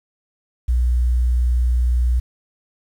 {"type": "tone", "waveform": "sine", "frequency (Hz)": 61, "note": "B1", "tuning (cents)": -21, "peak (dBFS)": -14, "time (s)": [0.68, 2.2], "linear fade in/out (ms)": 10, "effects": ["8-bit"]}